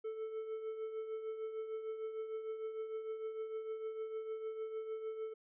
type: tone with tremolo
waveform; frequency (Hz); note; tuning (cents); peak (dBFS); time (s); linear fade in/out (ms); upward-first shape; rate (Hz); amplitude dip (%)
triangle; 440; A4; 0; -35; 0.04-5.34; 10; triangle; 6.6; 60
effects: resampled to 8000 Hz